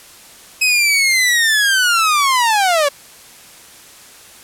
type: linear sweep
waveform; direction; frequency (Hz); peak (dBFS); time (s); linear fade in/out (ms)
sawtooth; down; 2555 to 550; -8; 0.61-2.89; 10
effects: white hiss -41 dBFS RMS until 4.43 s + low-pass 12000 Hz 12 dB/octave